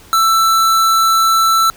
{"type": "tone", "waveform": "square", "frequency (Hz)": 1329, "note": "E6", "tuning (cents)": 14, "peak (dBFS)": -10, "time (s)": [0.13, 1.7], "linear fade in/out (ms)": 0, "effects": ["pink hiss -42 dBFS RMS until 1.76 s"]}